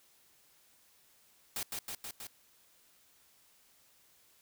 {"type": "noise with echo", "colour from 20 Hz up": "white", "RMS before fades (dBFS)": -37, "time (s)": [1.56, 1.63], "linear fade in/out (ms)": 2, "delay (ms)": 160, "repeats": 4, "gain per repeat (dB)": -2, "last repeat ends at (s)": 2.27, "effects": ["white hiss -66 dBFS RMS until 4.41 s"]}